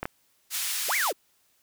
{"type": "clicks", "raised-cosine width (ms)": 0.5, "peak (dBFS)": -14, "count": 2, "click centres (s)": [0.03, 0.055]}
{"type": "band-pass noise", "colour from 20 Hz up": "white", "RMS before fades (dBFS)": -30, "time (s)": [0.5, 1.13], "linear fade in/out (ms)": 50, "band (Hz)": [1700, 15000], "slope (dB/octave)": 12}
{"type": "linear two-way sweep", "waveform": "triangle", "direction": "up then down", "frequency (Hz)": [261.6, 2347, 261.6], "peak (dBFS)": -23, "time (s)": [0.88, 1.13], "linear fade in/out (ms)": 20, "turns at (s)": 0.96}
{"effects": ["white hiss -67 dBFS RMS until 1.62 s"]}